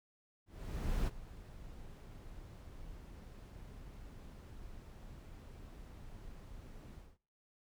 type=noise with ADSR envelope; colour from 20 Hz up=brown; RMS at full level=-34 dBFS; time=0.46-7.18 s; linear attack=610 ms; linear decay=30 ms; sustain=-17 dB; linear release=210 ms; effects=noise-tail reverb RT60 0.5 s tail -24 dB re dry